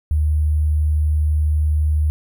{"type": "tone with sample-and-hold", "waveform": "sine", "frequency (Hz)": 76, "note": "D#2", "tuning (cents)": -40, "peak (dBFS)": -14, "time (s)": [0.11, 2.1], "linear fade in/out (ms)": 0, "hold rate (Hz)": 11025, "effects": []}